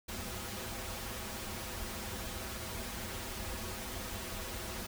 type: noise with comb filter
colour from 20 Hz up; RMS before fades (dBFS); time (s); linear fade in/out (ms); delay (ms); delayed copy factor
pink; -41; 0.08-4.87; 10; 6.8; -1
effects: none